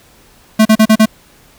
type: tone bursts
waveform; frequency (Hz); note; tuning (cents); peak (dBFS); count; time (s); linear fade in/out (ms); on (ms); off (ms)
square; 218.2; A3; -14; -5; 5; 0.59-1.058; 10; 64; 37
effects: pink hiss -46 dBFS RMS until 1.58 s

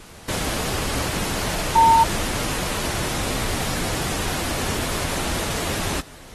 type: tone in noise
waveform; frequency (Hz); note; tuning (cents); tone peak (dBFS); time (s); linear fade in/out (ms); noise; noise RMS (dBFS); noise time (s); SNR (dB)
sine; 909; A#5; -44; -11; 1.75-2.04; 10; pink; -26; 0.28-6.01; +12
effects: pink hiss -44 dBFS RMS until 6.34 s + AAC 32 kbps

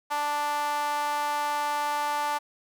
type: tone with high-pass filter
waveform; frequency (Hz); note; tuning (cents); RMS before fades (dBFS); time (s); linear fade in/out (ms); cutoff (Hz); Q
sawtooth; 293.7; D4; 0; -28; 0.1-2.39; 20; 930; 4.4
effects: none

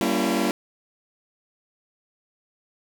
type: chord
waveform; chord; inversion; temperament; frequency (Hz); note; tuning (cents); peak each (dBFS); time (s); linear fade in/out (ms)
sawtooth; G diminished seventh; none; just; 196 / 235.2 / 282.2 / 338.7; G3 / Bb3 / Db4 / Fb4; 0 / +16 / +31 / +47; -23 / -22 / -23 / -22; 0.01-0.51; 0
effects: none

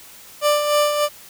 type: tone with tremolo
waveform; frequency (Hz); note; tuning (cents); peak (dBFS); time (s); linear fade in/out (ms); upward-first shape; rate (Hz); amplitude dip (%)
30% pulse; 591; D5; +11; -11; 0.41-1.09; 50; sine; 3.3; 50
effects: white hiss -43 dBFS RMS until 1.29 s

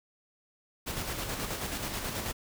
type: noise with tremolo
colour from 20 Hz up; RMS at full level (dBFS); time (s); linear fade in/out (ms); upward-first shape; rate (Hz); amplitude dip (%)
pink; -34; 0.86-2.33; 20; square; 9.3; 35
effects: none

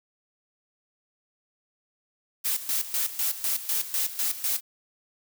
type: noise with tremolo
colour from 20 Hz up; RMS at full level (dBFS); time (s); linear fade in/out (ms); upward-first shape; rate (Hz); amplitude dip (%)
blue; -26; 2.44-4.61; 20; square; 4; 75
effects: none

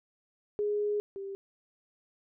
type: tone pair in turn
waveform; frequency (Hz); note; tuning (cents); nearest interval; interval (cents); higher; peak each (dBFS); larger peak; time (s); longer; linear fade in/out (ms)
sine; 415.3 / 392.8; G#4 / G4; 0 / +4; minor second; 96; first; -27 / -36; first; 0.59-1 / 1.16-1.35; first; 0
effects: none

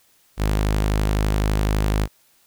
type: tone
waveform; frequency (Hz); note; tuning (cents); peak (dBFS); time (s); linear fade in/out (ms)
sawtooth; 51.91; G#1; 0; -14; 0.37-2.08; 50
effects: white hiss -59 dBFS RMS until 2.46 s

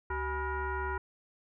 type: tone with frequency modulation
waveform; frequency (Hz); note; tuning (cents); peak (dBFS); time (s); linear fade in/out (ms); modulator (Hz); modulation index
sine; 523.3; C5; 0; -31; 0.1-0.98; 5; 452; 2.4
effects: none

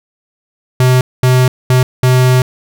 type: tone bursts at uneven times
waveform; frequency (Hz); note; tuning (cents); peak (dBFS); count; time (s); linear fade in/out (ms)
square; 127.5; C3; -44; -7; 4; 0.8-1.01 / 1.23-1.48 / 1.7-1.83 / 2.03-2.42; 2
effects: none

